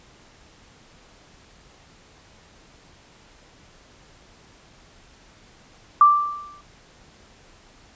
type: tone with exponential decay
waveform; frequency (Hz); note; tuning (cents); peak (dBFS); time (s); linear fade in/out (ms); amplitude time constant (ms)
sine; 1174.7; D6; 0; -7; 6.01-6.61; 2; 130
effects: pink hiss -52 dBFS RMS until 7.95 s + resampled to 16000 Hz